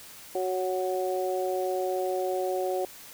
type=harmonic tone; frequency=185 Hz; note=F#3; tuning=in tune; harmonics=2 / 3 / 4; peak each=-29 / -31 / -32 dBFS; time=0.35-2.85 s; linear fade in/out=2 ms; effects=white hiss -47 dBFS RMS until 3.13 s